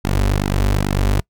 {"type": "tone with flanger", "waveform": "sawtooth", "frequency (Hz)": 49, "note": "G1", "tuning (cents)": 0, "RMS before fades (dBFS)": -17, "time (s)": [0.04, 1.21], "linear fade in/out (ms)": 10, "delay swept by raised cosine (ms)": [1.7, 6.5], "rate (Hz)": 2.4, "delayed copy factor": -1, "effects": ["noise-tail reverb RT60 0.1 s tail -25 dB re dry"]}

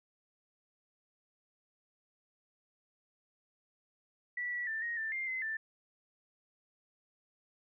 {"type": "tone with pitch steps", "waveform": "sine", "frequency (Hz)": [1955, 1944, 1778, 1875, 1778, 2106, 2052, 1772], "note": ["B6", "B6", "A6", "A#6", "A6", "C7", "C7", "A6"], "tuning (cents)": [-18, -28, 18, 10, 18, 11, -34, 12], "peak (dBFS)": -34, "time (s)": [4.37, 5.57], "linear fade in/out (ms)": 5, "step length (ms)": 150, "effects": []}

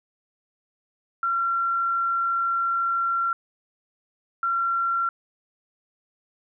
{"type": "tone pair in turn", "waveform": "sine", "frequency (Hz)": [1367, 1367], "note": ["F6", "F6"], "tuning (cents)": [-37, -37], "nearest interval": "unison", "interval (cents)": 0, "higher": "neither", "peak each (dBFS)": -21, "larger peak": "neither", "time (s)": [[1.23, 3.33], [4.43, 5.09]], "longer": "first", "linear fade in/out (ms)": 2, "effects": []}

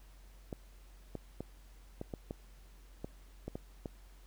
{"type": "clicks", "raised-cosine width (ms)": 2, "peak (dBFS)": -26, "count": 10, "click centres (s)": [0.528, 1.153, 1.406, 2.014, 2.138, 2.309, 3.045, 3.48, 3.555, 3.858], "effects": ["added 46 Hz sine -54 dBFS peak until 4.26 s", "pink hiss -65 dBFS RMS until 4.26 s"]}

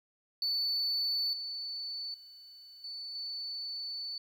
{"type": "tone with level steps", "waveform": "sine", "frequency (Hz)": 4486, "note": "C#8", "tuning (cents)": 20, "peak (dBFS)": [-27, -36, -50, -39, -36], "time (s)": [0.42, 4.18], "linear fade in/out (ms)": 2, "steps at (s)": [1.33, 2.14, 2.84, 3.15], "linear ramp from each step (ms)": 2, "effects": ["tanh soft clip ceiling -27 dBFS", "11-bit"]}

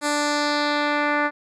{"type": "tone with low-pass filter sweep", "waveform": "10% pulse", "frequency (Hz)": 293.9, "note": "D4", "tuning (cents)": 1, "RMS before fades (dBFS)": -22, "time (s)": [0.01, 1.31], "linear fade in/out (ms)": 50, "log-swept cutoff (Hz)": [9300, 1800], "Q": 1.8, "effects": []}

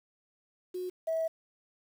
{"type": "tone pair in turn", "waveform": "sine", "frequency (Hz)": [364.2, 648.9], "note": ["F#4", "E5"], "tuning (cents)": [-27, -27], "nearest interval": "minor seventh", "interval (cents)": 1000, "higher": "second", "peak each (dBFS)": [-33, -27], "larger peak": "second", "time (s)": [[0.74, 0.9], [1.07, 1.28]], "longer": "second", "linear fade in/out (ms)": 10, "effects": ["tanh soft clip ceiling -23 dBFS", "9-bit"]}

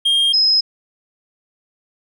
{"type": "tone pair in turn", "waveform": ["triangle", "sine"], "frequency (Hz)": [3220, 5111], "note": ["G7", "D#8"], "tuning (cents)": [46, 46], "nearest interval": "minor sixth", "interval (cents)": 800, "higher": "second", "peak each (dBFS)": -11, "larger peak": "neither", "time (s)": [[0.05, 0.33], [0.33, 0.61]], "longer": "neither", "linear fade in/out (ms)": 10, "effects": []}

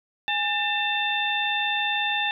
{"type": "harmonic tone with a mistuned harmonic", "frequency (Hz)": 894, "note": "A5", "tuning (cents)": 27, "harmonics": [1, 2, 3, 4], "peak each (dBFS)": [-28, -28, -28, -28], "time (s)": [0.28, 2.31], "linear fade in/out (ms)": 0, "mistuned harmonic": 1, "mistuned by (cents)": -140, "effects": []}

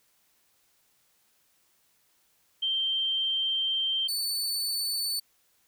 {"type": "tone pair in turn", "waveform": ["sine", "sawtooth"], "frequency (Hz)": [3142, 4492], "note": ["G7", "C#8"], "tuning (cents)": [3, 22], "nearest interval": "tritone", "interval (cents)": 619, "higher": "second", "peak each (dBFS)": -25, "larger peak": "neither", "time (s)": [[2.62, 4.08], [4.08, 5.2]], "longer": "first", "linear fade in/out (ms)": 10, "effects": ["white hiss -68 dBFS RMS until 5.67 s"]}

